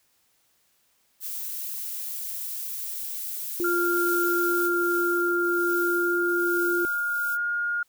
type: noise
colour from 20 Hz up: violet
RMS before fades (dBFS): -33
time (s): 1.2-4.71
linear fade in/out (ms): 50
type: tone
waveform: sine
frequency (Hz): 349.2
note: F4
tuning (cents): 0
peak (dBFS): -24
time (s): 3.6-6.85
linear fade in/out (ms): 0
type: tone with pitch glide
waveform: sine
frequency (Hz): 1396.9 to 1423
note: F6 to F6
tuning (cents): 0 to +32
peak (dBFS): -24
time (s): 3.64-7.83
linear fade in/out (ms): 5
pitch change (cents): +32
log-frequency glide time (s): 5.28-7.29
type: noise with tremolo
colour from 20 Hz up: violet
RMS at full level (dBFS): -35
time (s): 3.92-7.38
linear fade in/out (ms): 50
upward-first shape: triangle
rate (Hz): 1.2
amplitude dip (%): 65
effects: white hiss -67 dBFS RMS until 7.88 s